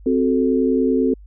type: chord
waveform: sine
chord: F# diminished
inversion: second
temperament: equal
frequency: 261.6 / 370 / 440 Hz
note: C4 / F#4 / A4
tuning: 0 / 0 / 0 cents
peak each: -17 / -21 / -20 dBFS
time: 0.06-1.14 s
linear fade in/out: 5 ms
effects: added 50 Hz sine -39 dBFS peak until 1.26 s